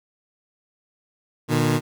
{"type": "tone pair together", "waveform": "20% pulse", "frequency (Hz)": [120, 152.2], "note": ["B2", "D#3"], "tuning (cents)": [-49, -38], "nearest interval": "major third", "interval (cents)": 411, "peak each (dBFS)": -16, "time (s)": [1.48, 1.81], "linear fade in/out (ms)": 50, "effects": []}